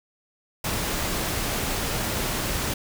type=noise; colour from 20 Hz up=pink; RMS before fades=-27 dBFS; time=0.64-2.74 s; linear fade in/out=5 ms; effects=none